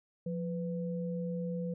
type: tone pair together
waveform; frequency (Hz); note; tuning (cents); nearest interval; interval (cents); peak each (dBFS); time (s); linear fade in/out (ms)
sine; 175.4 / 498.4; F3 / B4; +8 / +16; octave + tritone; 1808; -34 / -39; 0.26-1.74; 5
effects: none